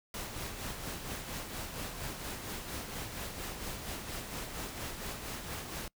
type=noise with tremolo; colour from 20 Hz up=pink; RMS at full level=-39 dBFS; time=0.14-5.88 s; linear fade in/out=2 ms; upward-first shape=sine; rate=4.3 Hz; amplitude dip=45%; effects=noise-tail reverb RT60 0.1 s tail -25 dB re dry

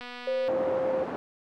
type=click train; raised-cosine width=0.3 ms; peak=-25 dBFS; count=116; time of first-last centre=0.01-0.479 s; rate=245 Hz
type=tone; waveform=sine; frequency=523.3 Hz; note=C5; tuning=in tune; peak=-25 dBFS; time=0.27-1.04 s; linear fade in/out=5 ms
type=band-pass noise; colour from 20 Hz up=pink; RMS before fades=-34 dBFS; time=0.48-1.16 s; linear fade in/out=0 ms; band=300 to 850 Hz; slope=12 dB/octave
effects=none

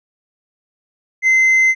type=tone with tanh clipping; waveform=sine; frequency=2065 Hz; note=C7; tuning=23 cents flat; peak=-10 dBFS; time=1.22-1.75 s; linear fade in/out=50 ms; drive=2 dB; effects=none

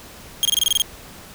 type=tone bursts; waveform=sawtooth; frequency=3237 Hz; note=G#7; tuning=45 cents flat; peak=-11 dBFS; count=9; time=0.43-0.819 s; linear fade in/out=0 ms; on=21 ms; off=25 ms; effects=pink hiss -41 dBFS RMS until 1.34 s

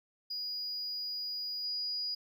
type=tone with level steps; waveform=triangle; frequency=4900 Hz; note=D#8; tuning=27 cents flat; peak=-33 / -30 dBFS; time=0.3-2.15 s; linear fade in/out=10 ms; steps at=1.63 s; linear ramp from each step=20 ms; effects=tanh soft clip ceiling -31 dBFS

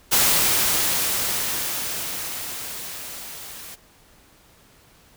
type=noise with level ramp; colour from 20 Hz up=white; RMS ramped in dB=-17 to -39 dBFS; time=0.11-3.76 s; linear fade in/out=20 ms; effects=pink hiss -54 dBFS RMS until 5.16 s

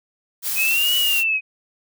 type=noise; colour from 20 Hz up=blue; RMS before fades=-24 dBFS; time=0.42-1.24 s; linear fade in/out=50 ms
type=linear two-way sweep; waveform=sine; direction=up then down; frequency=2508 to 2960 to 2508 Hz; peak=-17 dBFS; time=0.55-1.41 s; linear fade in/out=50 ms; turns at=0.96 s
effects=none

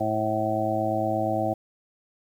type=harmonic tone; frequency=108.6 Hz; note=A2; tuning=22 cents flat; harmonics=1 / 2 / 3 / 5 / 6 / 7; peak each=-32 / -33 / -30 / -31 / -28 / -28 dBFS; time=0-1.54 s; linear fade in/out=10 ms; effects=9-bit

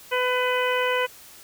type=harmonic tone; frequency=501 Hz; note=B4; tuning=25 cents sharp; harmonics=1 / 2 / 3 / 4 / 5 / 6; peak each=-24 / -27 / -29 / -30 / -31 / -32 dBFS; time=0.11-1.07 s; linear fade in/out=20 ms; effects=white hiss -47 dBFS RMS until 1.43 s

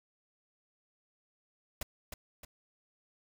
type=noise with echo; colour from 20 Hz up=pink; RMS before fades=-36 dBFS; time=1.81-1.83 s; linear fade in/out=5 ms; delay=310 ms; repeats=2; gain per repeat=-6 dB; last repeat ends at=2.45 s; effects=none

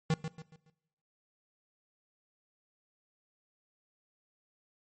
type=tone with echo; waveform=square; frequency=158.6 Hz; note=D#3; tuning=33 cents sharp; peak=-26 dBFS; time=0.1-0.14 s; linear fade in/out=2 ms; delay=140 ms; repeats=4; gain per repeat=-9 dB; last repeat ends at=0.7 s; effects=noise-tail reverb RT60 0.9 s tail -21 dB re dry + MP3 32 kbps

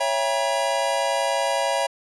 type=chord; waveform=square; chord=C# diminished seventh; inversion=none; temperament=just; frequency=554.4 / 665.2 / 798.3 / 957.9 Hz; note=C#5 / E5 / G5 / Bb5; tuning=0 / +16 / +31 / +47 cents; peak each=-26 / -27 / -29 / -27 dBFS; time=0-1.87 s; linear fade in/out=10 ms; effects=resampled to 24000 Hz

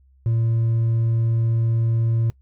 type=tone with hard clipping; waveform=sine; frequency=114.5 Hz; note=A#2; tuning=31 cents flat; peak=-18 dBFS; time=0.26-2.3 s; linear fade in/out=0 ms; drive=2 dB; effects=noise-tail reverb RT60 0.1 s tail -22 dB re dry + added 66 Hz sine -52 dBFS peak until 2.41 s

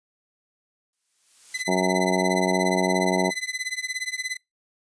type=noise with exponential growth; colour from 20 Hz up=blue; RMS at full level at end=-37 dBFS; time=0.93-1.62 s; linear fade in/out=2 ms; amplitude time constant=150 ms
type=tone with tremolo; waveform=sawtooth; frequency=2019 Hz; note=B6; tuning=38 cents sharp; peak=-20 dBFS; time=1.54-4.37 s; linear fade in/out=5 ms; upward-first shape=triangle; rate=17 Hz; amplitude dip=100%
type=harmonic tone; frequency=92.5 Hz; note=F#2; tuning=in tune; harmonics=2 / 3 / 4 / 5 / 6 / 7 / 8 / 9 / 10; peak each=-25 / -29 / -26 / -32 / -32 / -27 / -33 / -31 / -31 dBFS; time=1.67-3.31 s; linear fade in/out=20 ms
effects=noise-tail reverb RT60 0.2 s tail -26 dB re dry + resampled to 22050 Hz

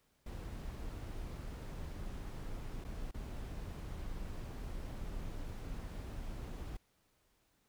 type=noise with dropouts; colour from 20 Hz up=brown; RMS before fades=-43 dBFS; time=0.26-6.77 s; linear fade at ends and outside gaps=5 ms; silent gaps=2.842-2.847 / 3.112-3.142 s; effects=pink hiss -75 dBFS RMS until 7.68 s

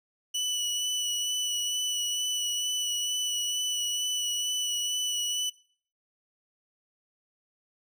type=tone with vibrato; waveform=25% pulse; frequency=2960 Hz; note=F#7; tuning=in tune; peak=-24 dBFS; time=0.34-5.5 s; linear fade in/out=10 ms; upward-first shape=sine; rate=2.2 Hz; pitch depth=16 cents each way; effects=noise-tail reverb RT60 0.5 s tail -21 dB re dry

